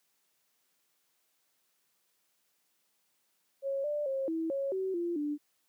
sine tone with pitch steps, 548 / 591 / 538 / 325.1 / 550 / 379.5 / 344.3 / 294.4 Hz, C#5 / D5 / C5 / E4 / C#5 / F#4 / F4 / D4, -20 / +11 / +48 / -24 / -14 / +44 / -25 / +4 cents, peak -30 dBFS, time 3.62-5.38 s, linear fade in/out 50 ms, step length 220 ms, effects white hiss -75 dBFS RMS until 5.68 s + high-pass 150 Hz 12 dB/octave

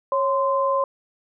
sine tone pair together, 549.3 / 1037 Hz, C#5 / C6, -16 / -16 cents, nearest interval major seventh, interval 1100 cents, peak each -21 dBFS, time 0.12-0.84 s, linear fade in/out 2 ms, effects none

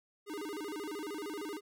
square tone with vibrato, 354.7 Hz, F4, 27 cents sharp, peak -39 dBFS, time 0.26-1.61 s, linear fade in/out 50 ms, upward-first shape square, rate 13 Hz, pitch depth 250 cents each way, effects none

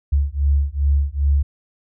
sine beating tone pair, 69.6 / 72.1 Hz, C#2 / D2, +8 / -31 cents, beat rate 2.5 Hz, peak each -18 dBFS, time 0.12-1.43 s, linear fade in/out 10 ms, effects none

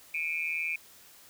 sine tone with amplitude modulation, 2401 Hz, D7, 38 cents sharp, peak -25 dBFS, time 0.14-0.76 s, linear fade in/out 5 ms, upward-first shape sine, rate 161 Hz, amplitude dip 100%, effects white hiss -55 dBFS RMS until 1.29 s

